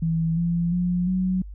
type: tone with pitch steps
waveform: sine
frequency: 163.3 / 170.33 / 177.67 / 185.32 Hz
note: E3 / F3 / F3 / F#3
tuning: -16 / -43 / +30 / +3 cents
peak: -20 dBFS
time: 0.02-1.42 s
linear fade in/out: 5 ms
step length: 350 ms
effects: added 50 Hz sine -35 dBFS peak until 1.54 s